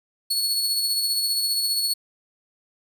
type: tone with tremolo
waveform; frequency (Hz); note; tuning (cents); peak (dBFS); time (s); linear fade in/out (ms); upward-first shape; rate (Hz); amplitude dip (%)
sawtooth; 4392; C#8; -17; -17; 0.3-1.94; 10; sine; 15; 35
effects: none